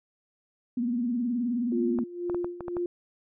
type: tone with vibrato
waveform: sine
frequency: 240.8 Hz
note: B3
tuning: 44 cents flat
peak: -25 dBFS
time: 0.77-2.04 s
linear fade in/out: 5 ms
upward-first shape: sine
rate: 19 Hz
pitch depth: 94 cents each way
type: tone with tremolo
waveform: sine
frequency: 350.7 Hz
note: F4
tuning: 7 cents sharp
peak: -26 dBFS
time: 1.72-2.86 s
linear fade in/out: 2 ms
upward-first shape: sine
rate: 2 Hz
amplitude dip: 80%
type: clicks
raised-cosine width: 1 ms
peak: -22 dBFS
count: 7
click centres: 1.988 / 2.298 / 2.346 / 2.445 / 2.607 / 2.682 / 2.768 s
effects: none